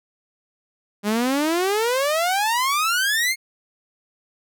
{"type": "exponential sweep", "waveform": "sawtooth", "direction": "up", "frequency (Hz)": [200, 2185], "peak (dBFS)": -15, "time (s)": [1.03, 3.36], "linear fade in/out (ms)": 50, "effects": []}